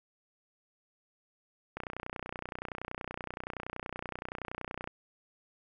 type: click train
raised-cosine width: 0.5 ms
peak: -22 dBFS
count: 96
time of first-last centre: 1.77-4.875 s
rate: 30.6 Hz
effects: none